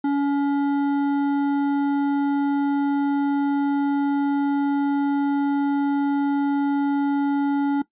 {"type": "tone with hard clipping", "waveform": "sine", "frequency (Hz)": 282.6, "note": "C#4", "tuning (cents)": 34, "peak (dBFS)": -20, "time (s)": [0.04, 7.82], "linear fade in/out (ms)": 5, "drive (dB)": 9, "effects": ["noise-tail reverb RT60 0.1 s tail -18 dB re dry", "resampled to 8000 Hz"]}